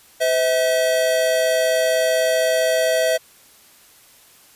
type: tone pair together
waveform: square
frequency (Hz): 510.4 / 646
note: C5 / E5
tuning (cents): -43 / -35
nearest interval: major third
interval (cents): 408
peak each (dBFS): -22 / -18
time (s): 0.2-3.18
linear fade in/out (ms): 20
effects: white hiss -50 dBFS RMS until 4.55 s + resampled to 32000 Hz